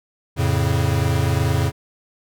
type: chord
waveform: square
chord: F augmented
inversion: none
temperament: equal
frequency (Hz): 87.31 / 110 / 138.59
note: F2 / A2 / C#3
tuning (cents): 0 / 0 / 0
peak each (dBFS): -22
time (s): 0.36-1.72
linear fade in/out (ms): 50
effects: none